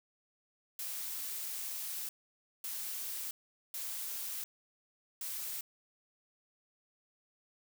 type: noise bursts at uneven times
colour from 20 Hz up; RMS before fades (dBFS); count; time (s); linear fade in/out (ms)
blue; -40; 4; 0.79-2.09 / 2.64-3.31 / 3.74-4.44 / 5.21-5.61; 2
effects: none